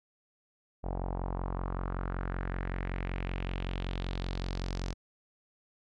sawtooth tone with low-pass filter sweep, 45.27 Hz, F#1, 37 cents flat, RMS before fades -35 dBFS, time 0.83-4.94 s, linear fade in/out 20 ms, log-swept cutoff 750 to 5700 Hz, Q 2.6, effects none

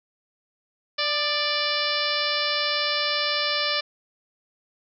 harmonic tone with a mistuned harmonic, 587.3 Hz, D5, in tune, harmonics 1 / 2 / 3 / 4 / 5 / 6 / 7 / 8 / 9, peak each -31 / -31 / -31 / -31 / -31 / -31 / -31 / -31 / -31 dBFS, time 0.98-3.81 s, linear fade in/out 10 ms, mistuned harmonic 2, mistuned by +27 cents, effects none

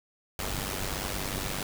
pink noise with amplitude modulation, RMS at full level -30 dBFS, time 0.39-1.63 s, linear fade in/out 2 ms, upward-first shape sine, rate 97.2 Hz, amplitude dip 70%, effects none

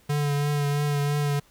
square tone with vibrato, 145.1 Hz, D3, 21 cents flat, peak -23 dBFS, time 0.09-1.4 s, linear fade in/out 10 ms, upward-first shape triangle, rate 3 Hz, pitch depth 27 cents each way, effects pink hiss -59 dBFS RMS until 1.5 s

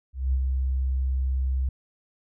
sine tone with ADSR envelope, 65.41 Hz, C2, in tune, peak -19 dBFS, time 0.13-1.69 s, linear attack 200 ms, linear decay 54 ms, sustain -3 dB, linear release 4 ms, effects none

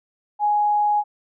sine tone, 833 Hz, G#5, 5 cents sharp, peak -16 dBFS, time 0.39-1.04 s, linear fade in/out 50 ms, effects none

